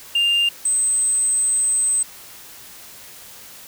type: tone pair in turn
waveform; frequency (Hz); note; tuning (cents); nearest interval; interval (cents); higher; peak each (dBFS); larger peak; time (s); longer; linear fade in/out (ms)
sine; 2800 / 8213; F7 / C9; +4 / -33; octave + perfect fifth; 1863; second; -12 / -14; first; 0.15-0.49 / 0.65-2.03; second; 5
effects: tanh soft clip ceiling -14 dBFS + white hiss -41 dBFS RMS until 3.67 s